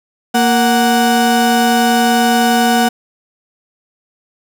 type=tone pair together; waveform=35% pulse; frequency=232.8 / 739 Hz; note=A#3 / F#5; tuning=-2 / -2 cents; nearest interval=octave + minor sixth; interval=2000 cents; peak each=-11 dBFS; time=0.34-2.89 s; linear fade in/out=10 ms; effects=none